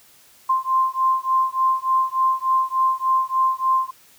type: beating tone pair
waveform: sine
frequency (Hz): 1046.5 / 1049.9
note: C6 / C6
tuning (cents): 0 / +6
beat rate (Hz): 3.4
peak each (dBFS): -20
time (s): 0.49-3.91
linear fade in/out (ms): 10
effects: white hiss -52 dBFS RMS until 4.18 s